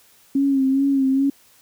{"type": "tone with vibrato", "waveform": "sine", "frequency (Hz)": 271.5, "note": "C#4", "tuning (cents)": -36, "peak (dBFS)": -15, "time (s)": [0.35, 1.3], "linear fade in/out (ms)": 5, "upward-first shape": "sine", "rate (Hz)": 2.4, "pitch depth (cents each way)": 43, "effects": ["white hiss -54 dBFS RMS until 1.61 s"]}